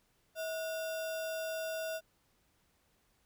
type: tone with sample-and-hold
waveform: sine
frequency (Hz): 644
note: E5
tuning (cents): -41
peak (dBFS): -35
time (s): 0.35-2.01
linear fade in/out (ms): 50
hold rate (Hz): 2100
effects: pink hiss -73 dBFS RMS until 3.25 s